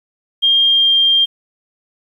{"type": "tone with pitch glide", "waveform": "sine", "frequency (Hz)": [3212, 3194], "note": ["G7", "G7"], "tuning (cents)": [41, 32], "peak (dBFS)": -9, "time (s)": [0.42, 1.26], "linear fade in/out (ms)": 20, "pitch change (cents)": -9, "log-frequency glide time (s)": [0.65, 0.93], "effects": ["8-bit"]}